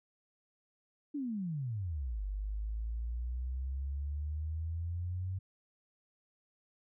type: exponential two-way sweep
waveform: sine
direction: down then up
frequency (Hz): 302.5 to 48.57 to 94.9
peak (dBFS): -34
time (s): 1.14-5.39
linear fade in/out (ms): 10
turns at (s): 2.23
effects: none